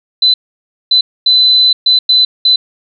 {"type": "tone bursts at uneven times", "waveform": "sine", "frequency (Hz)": 4019, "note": "B7", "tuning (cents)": 30, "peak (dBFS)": -5, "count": 6, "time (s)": [[0.22, 0.34], [0.91, 1.01], [1.26, 1.73], [1.86, 1.99], [2.09, 2.25], [2.45, 2.56]], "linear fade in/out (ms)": 5, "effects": []}